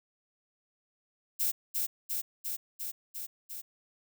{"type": "noise with echo", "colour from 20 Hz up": "violet", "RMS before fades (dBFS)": -29, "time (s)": [1.39, 1.52], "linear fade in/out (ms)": 20, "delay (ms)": 350, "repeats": 6, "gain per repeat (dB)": -2, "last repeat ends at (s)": 3.62, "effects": []}